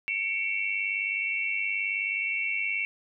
sine tone cluster, 2210 / 2309 / 2707 Hz, C#7 / D7 / E7, -6 / -30 / +45 cents, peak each -31 dBFS, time 0.08-2.85 s, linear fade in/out 0 ms, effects none

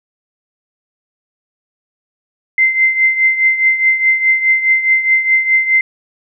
sine tone with tremolo, 2077 Hz, C7, 13 cents flat, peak -6 dBFS, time 2.58-5.81 s, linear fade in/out 2 ms, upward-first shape triangle, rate 4.8 Hz, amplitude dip 75%, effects none

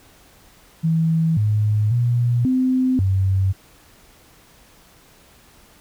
sine tone with pitch steps, 162.5 / 106 / 120.4 / 257.4 / 95.7 Hz, E3 / G#2 / B2 / C4 / G2, -24 / +36 / -44 / -28 / -41 cents, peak -15 dBFS, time 0.83-3.53 s, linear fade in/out 20 ms, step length 540 ms, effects pink hiss -51 dBFS RMS until 5.8 s

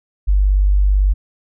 sine tone, 49 Hz, G1, in tune, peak -10 dBFS, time 0.27-1.14 s, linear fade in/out 20 ms, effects none

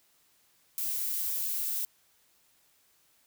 violet noise, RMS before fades -32 dBFS, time 0.78-1.85 s, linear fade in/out 0 ms, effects white hiss -67 dBFS RMS until 3.26 s

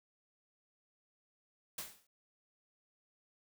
white noise with exponential decay, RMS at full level -39 dBFS, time 1.78-2.07 s, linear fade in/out 5 ms, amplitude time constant 63 ms, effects none

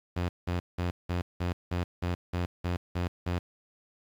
sawtooth tone bursts, 88.3 Hz, F2, 20 cents sharp, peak -24 dBFS, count 11, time 0.16-3.39 s, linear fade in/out 10 ms, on 130 ms, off 180 ms, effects low-pass 4000 Hz 12 dB/octave + 9-bit

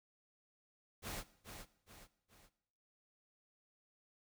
pink noise with echo, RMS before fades -44 dBFS, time 1.02-1.24 s, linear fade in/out 50 ms, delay 420 ms, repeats 3, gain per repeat -7 dB, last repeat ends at 2.5 s, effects noise-tail reverb RT60 0.8 s tail -18 dB re dry

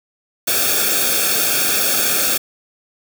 white noise with comb filter, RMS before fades -17 dBFS, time 0.47-2.38 s, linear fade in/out 10 ms, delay 1 ms, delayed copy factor -0.9, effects none

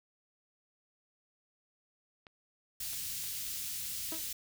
clicks, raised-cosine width 0.3 ms, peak -35 dBFS, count 3, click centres 2.268 / 2.933 / 3.24 s
white band-stop noise, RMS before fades -39 dBFS, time 2.8-4.33 s, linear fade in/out 5 ms, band 140 to 3000 Hz, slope 12 dB/octave
sawtooth tone with exponential decay, 321.4 Hz, E4, 44 cents flat, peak -34 dBFS, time 4.12-4.28 s, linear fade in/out 2 ms, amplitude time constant 33 ms
effects none

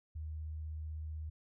sine tone with vibrato, 77.78 Hz, D#2, in tune, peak -39 dBFS, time 0.15-1.3 s, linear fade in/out 10 ms, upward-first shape square, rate 16 Hz, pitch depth 8 cents each way, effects none

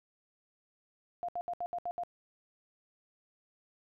sine tone bursts, 701 Hz, F5, 6 cents sharp, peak -33 dBFS, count 7, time 1.23-2.035 s, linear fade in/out 0 ms, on 55 ms, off 70 ms, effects none

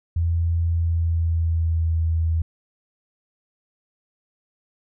sine tone with pitch glide, 84 to 81.66 Hz, E2 to E2, +33 to -16 cents, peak -18 dBFS, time 0.16-2.42 s, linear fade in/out 5 ms, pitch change -49 cents, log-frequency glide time 0.68-1.9 s, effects none

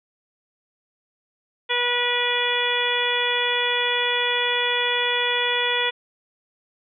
harmonic tone, 486 Hz, B4, 28 cents flat, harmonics 1 / 2 / 3 / 4 / 5 / 6 / 7, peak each -28 / -28 / -30 / -26 / -28 / -30 / -25 dBFS, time 1.69-5.91 s, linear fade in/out 20 ms, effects none

